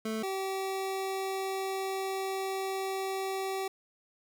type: tone pair in turn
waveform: 25% pulse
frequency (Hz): 220 / 384.5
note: A3 / G4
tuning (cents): 0 / -33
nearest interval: minor seventh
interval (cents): 967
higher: second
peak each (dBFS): -28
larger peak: neither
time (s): 0.05-0.23 / 0.23-3.68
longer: second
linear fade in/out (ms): 5
effects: none